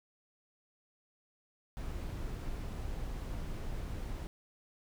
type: noise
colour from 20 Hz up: brown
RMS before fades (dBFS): -39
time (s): 1.77-4.27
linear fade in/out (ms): 0
effects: none